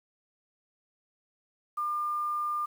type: tone with quantisation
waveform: sine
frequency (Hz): 1200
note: D6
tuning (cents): +37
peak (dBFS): -28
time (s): 1.77-2.66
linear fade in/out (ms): 10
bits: 9
effects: none